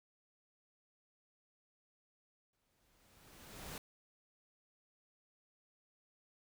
pink noise with exponential growth, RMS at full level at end -45 dBFS, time 2.53-3.78 s, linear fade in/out 2 ms, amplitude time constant 270 ms, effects none

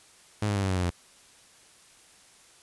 sawtooth tone with pitch steps, 105.6 / 102.36 / 99.21 / 96.17 / 93.21 / 90.35 / 87.58 Hz, G#2 / G#2 / G2 / G2 / F#2 / F#2 / F2, +29 / -25 / +21 / -33 / +13 / -41 / +5 cents, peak -21 dBFS, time 0.42-0.903 s, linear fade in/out 5 ms, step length 69 ms, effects white hiss -56 dBFS RMS until 2.62 s + resampled to 24000 Hz

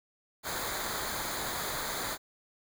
pink noise with comb filter, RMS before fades -35 dBFS, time 0.43-2.18 s, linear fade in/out 50 ms, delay 0.36 ms, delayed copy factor -0.7, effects none

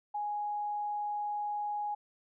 sine tone, 830.6 Hz, G#5, in tune, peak -32 dBFS, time 0.14-1.95 s, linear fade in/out 10 ms, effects none

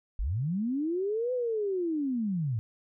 sine linear two-way sweep, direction up then down, 38.39 to 510 to 103.3 Hz, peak -27 dBFS, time 0.19-2.59 s, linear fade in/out 0 ms, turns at 1.33 s, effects none

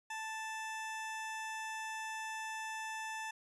20% pulse tone, 880 Hz, A5, in tune, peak -35 dBFS, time 0.1-3.31 s, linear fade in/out 5 ms, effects resampled to 24000 Hz

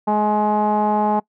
sawtooth tone with low-pass filter, 210.7 Hz, G#3, 25 cents sharp, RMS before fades -18 dBFS, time 0.07-1.2 s, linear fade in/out 10 ms, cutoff 880 Hz, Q 6.7, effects noise-tail reverb RT60 0.1 s tail -23 dB re dry

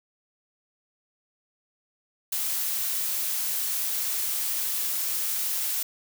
blue noise, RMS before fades -28 dBFS, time 2.32-5.83 s, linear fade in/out 5 ms, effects none

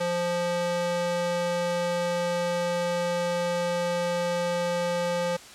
square tone with high-pass filter, 174.61 Hz, F3, in tune, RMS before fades -27 dBFS, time 0-5.37 s, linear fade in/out 10 ms, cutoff 370 Hz, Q 7.3, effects white hiss -46 dBFS RMS until 5.54 s + low-pass 8000 Hz 12 dB/octave

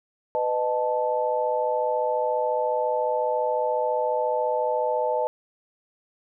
sine tone cluster, 499.7 / 614 / 876 Hz, B4 / D#5 / A5, +20 / -23 / -8 cents, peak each -26 dBFS, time 0.35-5.27 s, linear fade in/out 0 ms, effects none

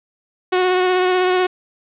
sawtooth tone with vibrato, 366.6 Hz, F#4, 16 cents flat, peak -10 dBFS, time 0.52-1.47 s, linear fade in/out 10 ms, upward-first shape sine, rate 16 Hz, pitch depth 18 cents each way, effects resampled to 8000 Hz + 7-bit

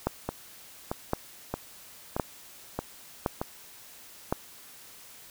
two click trains, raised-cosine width 1 ms, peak -11 / -15 dBFS, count 5 / 6, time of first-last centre 0.07-4.325 / 0.29-3.415 s, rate 0.94 / 1.6 Hz, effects white hiss -50 dBFS RMS until 5.3 s

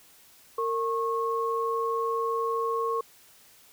sine tone pair together, 458.8 / 1092 Hz, A#4 / C#6, -28 / -26 cents, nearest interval octave + minor third, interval 1502 cents, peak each -28 dBFS, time 0.58-3.01 s, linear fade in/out 5 ms, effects white hiss -56 dBFS RMS until 3.72 s

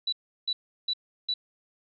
sine tone bursts, 3948 Hz, B7, 1 cent flat, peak -25 dBFS, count 4, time 0.07-1.34 s, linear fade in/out 5 ms, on 55 ms, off 350 ms, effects none

